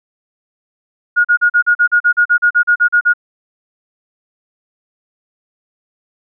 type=tone bursts; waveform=sine; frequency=1438 Hz; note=F#6; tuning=50 cents flat; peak=-7 dBFS; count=16; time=1.16-3.137 s; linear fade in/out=20 ms; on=87 ms; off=39 ms; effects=none